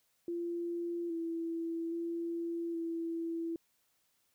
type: tone with pitch steps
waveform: sine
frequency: 343 / 331.8 / 337.4 / 332.2 Hz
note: F4 / E4 / E4 / E4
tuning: -31 / +11 / +40 / +13 cents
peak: -34 dBFS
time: 0.28-3.56 s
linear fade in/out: 2 ms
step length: 820 ms
effects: white hiss -75 dBFS RMS until 4.34 s